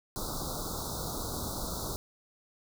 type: band-stop noise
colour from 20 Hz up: pink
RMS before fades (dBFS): -36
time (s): 0.16-1.96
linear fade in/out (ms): 0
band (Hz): 1400 to 3700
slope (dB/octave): 96
effects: none